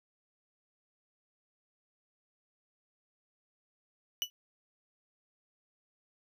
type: tone with exponential decay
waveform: 35% pulse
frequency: 2960 Hz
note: F#7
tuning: in tune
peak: -24 dBFS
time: 4.22-4.3 s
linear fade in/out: 0 ms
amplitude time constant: 17 ms
effects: none